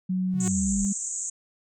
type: tone with pitch glide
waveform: sine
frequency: 185.1 to 198.39 Hz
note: F#3 to G3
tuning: +1 to +21 cents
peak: -23 dBFS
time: 0.09-0.93 s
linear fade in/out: 10 ms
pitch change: +120 cents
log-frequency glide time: 0.38-0.77 s
type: tone with exponential growth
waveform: sawtooth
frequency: 367.2 Hz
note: F#4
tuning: 13 cents flat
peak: -27 dBFS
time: 0.28-0.48 s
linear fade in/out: 0 ms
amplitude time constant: 42 ms
type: exponential sweep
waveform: sine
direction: down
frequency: 155.56 to 38.54 Hz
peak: -32 dBFS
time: 0.34-0.85 s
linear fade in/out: 0 ms
type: band-pass noise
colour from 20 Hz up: white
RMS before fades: -32 dBFS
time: 0.4-1.3 s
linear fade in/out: 5 ms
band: 6500 to 8000 Hz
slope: 96 dB/octave
effects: none